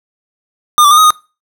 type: tone with pitch steps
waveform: square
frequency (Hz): 1211 / 1160 / 1216 / 1260 / 1237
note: D#6 / D6 / D#6 / D#6 / D#6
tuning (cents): -47 / -22 / -40 / +21 / -10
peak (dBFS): -5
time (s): 0.78-1.105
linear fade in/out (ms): 0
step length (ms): 65
effects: noise-tail reverb RT60 0.3 s tail -22 dB re dry